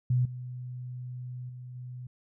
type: tone with level steps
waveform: sine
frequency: 125 Hz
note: B2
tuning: 21 cents sharp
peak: -22 / -36 / -40 / -38 dBFS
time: 0.1-2.07 s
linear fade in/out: 5 ms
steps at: 0.25 / 1.49 / 1.75 s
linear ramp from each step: 5 ms
effects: none